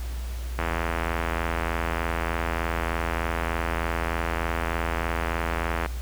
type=click train; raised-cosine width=0.5 ms; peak=-11 dBFS; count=440; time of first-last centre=0.59-5.86 s; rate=83.3 Hz; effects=added 60 Hz sine -29 dBFS peak until 6.01 s + pink hiss -44 dBFS RMS until 6.01 s